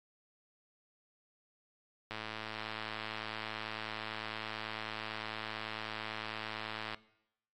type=click train; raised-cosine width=0.3 ms; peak=-24 dBFS; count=528; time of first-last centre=2.11-6.945 s; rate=109 Hz; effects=noise-tail reverb RT60 0.8 s tail -18 dB re dry + AAC 48 kbps